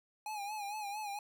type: tone with vibrato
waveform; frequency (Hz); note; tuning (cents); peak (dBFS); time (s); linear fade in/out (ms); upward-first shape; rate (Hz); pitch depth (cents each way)
square; 830.6; G#5; 0; -39; 0.26-1.19; 2; sine; 4.4; 71
effects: none